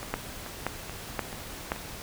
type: two click trains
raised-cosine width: 0.5 ms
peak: -12 / -23 dBFS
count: 4 / 5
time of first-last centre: 0.14-1.719 / 0.03-1.762 s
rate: 1.9 / 2.31 Hz
effects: pink hiss -41 dBFS RMS until 2.02 s